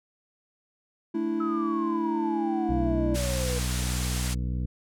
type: chord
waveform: triangle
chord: A suspended fourth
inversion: none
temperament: just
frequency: 220 / 293.3 / 330 Hz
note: A3 / D4 / E4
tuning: 0 / -2 / +2 cents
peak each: -30 / -31 / -25 dBFS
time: 1.14-3.16 s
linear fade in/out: 10 ms
type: exponential sweep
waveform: sine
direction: down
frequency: 1303 to 482.8 Hz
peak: -31 dBFS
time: 1.4-3.59 s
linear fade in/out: 5 ms
type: harmonic tone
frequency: 61.74 Hz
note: B1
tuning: in tune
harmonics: 1 / 2 / 3 / 4 / 5 / 7 / 8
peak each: -28 / -32 / -36 / -41 / -45 / -54 / -53 dBFS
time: 2.69-4.66 s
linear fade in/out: 5 ms
type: band-pass noise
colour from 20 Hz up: white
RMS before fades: -35 dBFS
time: 3.14-4.35 s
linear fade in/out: 20 ms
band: 340 to 10000 Hz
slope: 24 dB/octave
effects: none